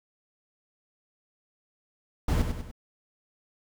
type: noise with echo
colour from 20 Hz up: brown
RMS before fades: -24 dBFS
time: 2.28-2.42 s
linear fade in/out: 5 ms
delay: 98 ms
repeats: 3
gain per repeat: -6 dB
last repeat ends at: 2.714 s
effects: none